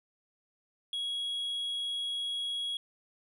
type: tone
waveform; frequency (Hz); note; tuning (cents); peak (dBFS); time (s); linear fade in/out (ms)
sine; 3321; G#7; -1; -29; 0.93-2.77; 2
effects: tanh soft clip ceiling -31 dBFS